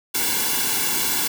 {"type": "noise with comb filter", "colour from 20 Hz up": "white", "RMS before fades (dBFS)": -22, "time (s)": [0.14, 1.28], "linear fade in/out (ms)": 10, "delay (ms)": 1.6, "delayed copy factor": -0.85, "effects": []}